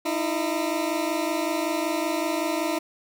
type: tone pair together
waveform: 20% pulse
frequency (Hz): 308.9 / 334.2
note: D#4 / E4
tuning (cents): -12 / +24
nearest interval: minor second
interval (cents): 136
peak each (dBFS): -22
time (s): 0.05-2.79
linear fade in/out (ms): 10
effects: none